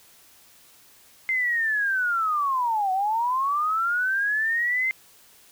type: linear two-way sweep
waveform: sine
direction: down then up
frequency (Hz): 2093 to 738 to 2093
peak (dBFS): -21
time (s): 1.29-4.91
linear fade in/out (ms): 0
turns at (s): 2.92
effects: white hiss -54 dBFS RMS until 5.51 s